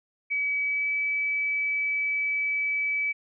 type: tone with pitch glide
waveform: sine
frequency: 2280 to 2295 Hz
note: C#7 to D7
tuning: +48 to -40 cents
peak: -24 dBFS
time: 0.3-3.13 s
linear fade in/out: 20 ms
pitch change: +12 cents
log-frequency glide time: 0.63-0.89 s
effects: none